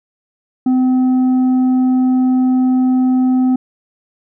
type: tone with tanh clipping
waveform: triangle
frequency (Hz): 255.9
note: C4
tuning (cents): -38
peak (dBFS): -11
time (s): 0.66-3.56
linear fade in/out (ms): 5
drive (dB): 9
effects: none